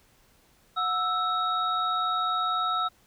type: tone cluster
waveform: sine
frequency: 728 / 1318 / 3781 Hz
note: F#5 / E6 / A#7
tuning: -28 / -1 / +24 cents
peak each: -33 / -25 / -34 dBFS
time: 0.76-2.89 s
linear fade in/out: 20 ms
effects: pink hiss -62 dBFS RMS until 3.06 s